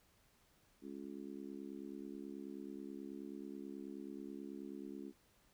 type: harmonic tone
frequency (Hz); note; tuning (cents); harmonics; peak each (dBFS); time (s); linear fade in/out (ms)
69.3; C#2; 0; 3 / 4 / 5 / 6; -51 / -49 / -51 / -57; 0.81-5.13; 50
effects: pink hiss -72 dBFS RMS until 5.53 s

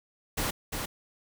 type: noise with echo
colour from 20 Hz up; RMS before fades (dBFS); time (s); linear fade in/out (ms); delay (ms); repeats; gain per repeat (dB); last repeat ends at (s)
pink; -30; 0.37-0.51; 10; 350; 1; -4; 0.86
effects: none

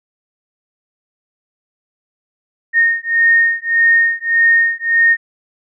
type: beating tone pair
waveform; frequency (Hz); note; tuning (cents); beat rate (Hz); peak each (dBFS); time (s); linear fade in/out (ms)
sine; 1843 / 1844.7; A#6 / A#6; -20 / -19; 1.7; -13; 2.73-5.17; 50
effects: none

